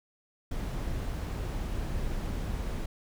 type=noise; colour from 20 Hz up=brown; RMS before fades=-33 dBFS; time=0.51-2.86 s; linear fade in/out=5 ms; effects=none